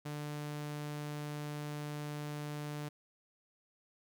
sawtooth tone, 148.2 Hz, D3, 16 cents sharp, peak -35 dBFS, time 0.05-2.89 s, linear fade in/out 10 ms, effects none

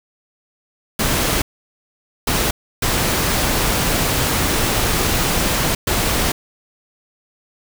pink noise bursts at uneven times, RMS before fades -18 dBFS, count 4, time 0.99-1.42 / 2.27-2.51 / 2.82-5.75 / 5.87-6.32 s, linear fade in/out 5 ms, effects none

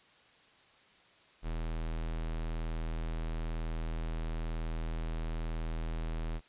square tone, 40.52 Hz, E1, 29 cents flat, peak -34 dBFS, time 1.42-6.41 s, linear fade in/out 50 ms, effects white hiss -62 dBFS RMS until 6.48 s + resampled to 8000 Hz

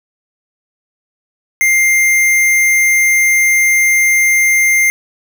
square tone, 2100 Hz, C7, 6 cents sharp, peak -9 dBFS, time 1.61-4.9 s, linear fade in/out 0 ms, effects none

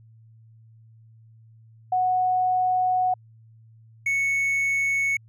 sine / triangle tone pair in turn, 737 / 2212 Hz, F#5 / C#7, -7 / -4 cents, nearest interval octave + perfect fifth, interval 1903 cents, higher second, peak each -19 dBFS, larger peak neither, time 1.92-3.14 / 4.06-5.17 s, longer first, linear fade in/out 5 ms, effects added 112 Hz sine -49 dBFS peak until 5.28 s

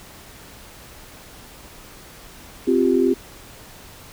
sine chord, C suspended fourth, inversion none, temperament equal, 261.6 / 349.2 / 392 Hz, C4 / F4 / G4, 0 / 0 / 0 cents, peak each -19 dBFS, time 2.67-3.14 s, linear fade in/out 10 ms, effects pink hiss -43 dBFS RMS until 4.12 s

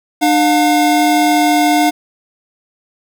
square tone pair together, 300.2 / 714 Hz, D4 / F5, +38 / +38 cents, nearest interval octave + minor third, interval 1500 cents, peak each -13 dBFS, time 0.21-1.91 s, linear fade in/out 20 ms, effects none

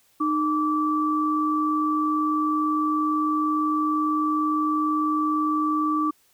sine tone pair together, 306.3 / 1160 Hz, D#4 / D6, -27 / -22 cents, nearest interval octave + major seventh, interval 2305 cents, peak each -23 dBFS, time 0.2-6.11 s, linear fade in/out 10 ms, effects white hiss -62 dBFS RMS until 6.33 s

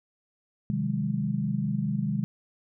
sine chord, Ab dominant seventh, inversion first, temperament equal with one note detuned, 130.81 / 155.56 / 185 / 205.1 Hz, C3 / Eb3 / Gb3 / Ab3, 0 / 0 / 0 / -21 cents, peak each -31 / -31 / -33 / -29 dBFS, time 0.7-2.24 s, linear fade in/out 0 ms, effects none

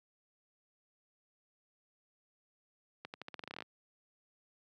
accelerating click train, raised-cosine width 0.3 ms, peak -27 dBFS, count 14, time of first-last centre 3.05-3.623 s, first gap 89 ms, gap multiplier 0.87, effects high-pass 150 Hz 12 dB/octave

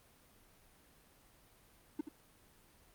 triangle tone with echo, 300.9 Hz, D4, 42 cents sharp, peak -31 dBFS, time 1.99-2.01 s, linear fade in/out 5 ms, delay 78 ms, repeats 1, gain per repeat -10 dB, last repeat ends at 2.088 s, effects pink hiss -65 dBFS RMS until 2.94 s + Opus 32 kbps

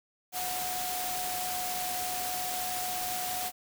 sine tone in noise, 730 Hz, F#5, 24 cents flat, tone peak -35 dBFS, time 0.32-3.52 s, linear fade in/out 50 ms, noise white, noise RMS -35 dBFS, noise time 0.32-3.52 s, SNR -3 dB, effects none

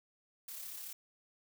blue noise with amplitude modulation, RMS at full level -44 dBFS, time 0.48-0.93 s, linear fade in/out 5 ms, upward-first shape sine, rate 34.2 Hz, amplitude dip 35%, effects none

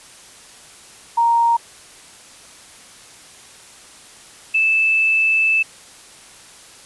sine tone pair in turn, 932.3 / 2631 Hz, A#5 / E7, 0 / -4 cents, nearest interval octave + tritone, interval 1796 cents, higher second, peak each -12 / -13 dBFS, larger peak first, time 1.17-1.57 / 4.54-5.63 s, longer second, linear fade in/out 10 ms, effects white hiss -43 dBFS RMS until 6.85 s + resampled to 24000 Hz

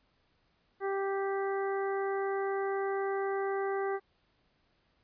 harmonic tone, 392 Hz, G4, in tune, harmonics 1 / 2 / 3 / 4 / 5, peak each -31 / -37 / -41 / -43 / -45 dBFS, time 0.8-4 s, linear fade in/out 50 ms, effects pink hiss -72 dBFS RMS until 5.03 s + resampled to 11025 Hz

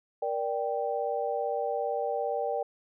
sine chord, G minor, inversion first, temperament just, 470.4 / 588 / 784 Hz, Bb4 / D5 / G5, +16 / +2 / 0 cents, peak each -32 dBFS, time 0.22-2.63 s, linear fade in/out 5 ms, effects none

